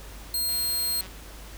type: tone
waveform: 10% pulse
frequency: 4200 Hz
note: C8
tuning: 6 cents sharp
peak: -18 dBFS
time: 0.34-1.01 s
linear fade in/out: 2 ms
type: click train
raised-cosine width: 0.2 ms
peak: -27 dBFS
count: 109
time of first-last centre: 0.49-1.068 s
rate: 187 Hz
effects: added 50 Hz sine -42 dBFS peak until 1.57 s + pink hiss -46 dBFS RMS until 1.57 s